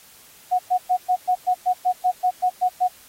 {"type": "tone bursts", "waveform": "sine", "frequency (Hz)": 731, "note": "F#5", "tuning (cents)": -21, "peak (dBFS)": -15, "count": 13, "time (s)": [0.51, 2.883], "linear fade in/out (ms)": 20, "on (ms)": 81, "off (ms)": 110, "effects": ["white hiss -49 dBFS RMS until 3.08 s", "AAC 48 kbps"]}